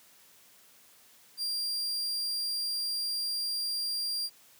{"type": "tone", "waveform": "40% pulse", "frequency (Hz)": 4765, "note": "D8", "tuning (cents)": 24, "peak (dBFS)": -29, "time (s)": [1.37, 4.3], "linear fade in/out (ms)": 50, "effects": ["white hiss -59 dBFS RMS until 4.59 s", "high-pass 100 Hz 12 dB/octave"]}